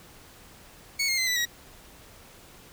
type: tone with pitch steps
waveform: 20% pulse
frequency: 2217 / 2135 / 2057 / 1980.8 / 1907.8 Hz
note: C#7 / C7 / C7 / B6 / A#6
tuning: 0 / +34 / -30 / +5 / +40 cents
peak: -19 dBFS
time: 0.99-1.455 s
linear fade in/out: 10 ms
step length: 93 ms
effects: pink hiss -51 dBFS RMS until 2.72 s